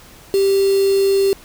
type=tone with quantisation; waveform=sine; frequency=392 Hz; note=G4; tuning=in tune; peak=-12 dBFS; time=0.34-1.33 s; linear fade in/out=0 ms; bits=4; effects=pink hiss -43 dBFS RMS until 1.44 s

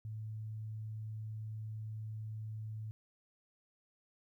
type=tone; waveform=sine; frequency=108.9 Hz; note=A2; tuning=17 cents flat; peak=-40 dBFS; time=0.05-2.91 s; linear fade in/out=0 ms; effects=13-bit

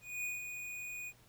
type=tone with ADSR envelope; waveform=square; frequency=2466 Hz; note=D#7; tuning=16 cents flat; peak=-36 dBFS; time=0.01-1.13 s; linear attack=230 ms; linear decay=170 ms; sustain=-6 dB; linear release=51 ms; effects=added 119 Hz sine -67 dBFS peak until 1.28 s + pink hiss -65 dBFS RMS until 1.28 s

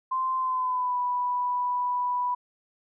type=tone with pitch glide; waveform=sine; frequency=1040 to 986.2 Hz; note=C6 to B5; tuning=-11 to -3 cents; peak=-24 dBFS; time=0.11-2.35 s; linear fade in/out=10 ms; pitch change=-92 cents; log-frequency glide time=0.37-0.98 s; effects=none

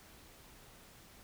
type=silence; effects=pink hiss -58 dBFS RMS until 1.23 s

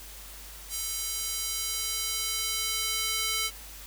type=tone with high-pass filter sweep; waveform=square; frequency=440 Hz; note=A4; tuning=in tune; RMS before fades=-31 dBFS; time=0.69-3.51 s; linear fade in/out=50 ms; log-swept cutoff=6500 to 2700 Hz; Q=0.8; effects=added 50 Hz sine -47 dBFS peak until 3.86 s + white hiss -46 dBFS RMS until 3.86 s

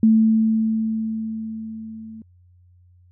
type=tone with level ramp; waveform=sine; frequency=221.1 Hz; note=A3; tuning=9 cents sharp; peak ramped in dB=-10 to -35 dBFS; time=0.03-2.22 s; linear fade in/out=2 ms; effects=added 89 Hz sine -50 dBFS peak until 3.11 s

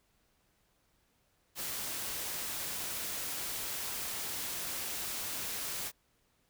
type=noise; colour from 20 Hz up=white; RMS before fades=-38 dBFS; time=1.55-5.92 s; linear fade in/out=50 ms; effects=pink hiss -73 dBFS RMS until 6.49 s

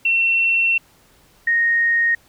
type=tone pair in turn; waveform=sine; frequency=2709 / 1861.1 Hz; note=E7 / A#6; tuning=+47 / -3 cents; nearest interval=tritone; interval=650 cents; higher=first; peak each=-14 dBFS; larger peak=neither; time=0.05-0.78 / 1.47-2.15 s; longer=first; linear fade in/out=5 ms; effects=pink hiss -54 dBFS RMS until 2.28 s

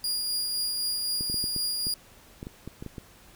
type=tone with tremolo; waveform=sawtooth; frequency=4844 Hz; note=D#8; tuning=47 cents flat; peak=-23 dBFS; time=0.04-1.94 s; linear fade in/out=2 ms; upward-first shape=triangle; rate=3.9 Hz; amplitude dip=30%
type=clicks; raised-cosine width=3 ms; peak=-24 dBFS; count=12; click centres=1.209 / 1.299 / 1.343 / 1.441 / 1.563 / 1.869 / 2.429 / 2.469 / 2.676 / 2.825 / 2.863 / 2.982 s
effects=pink hiss -54 dBFS RMS until 3.35 s

